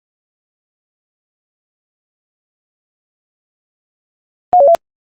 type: tone with pitch steps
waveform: sine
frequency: 719 / 562 / 674 Hz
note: F#5 / C#5 / E5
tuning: -50 / +24 / +38 cents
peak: -4 dBFS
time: 4.53-4.749 s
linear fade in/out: 0 ms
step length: 73 ms
effects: Opus 32 kbps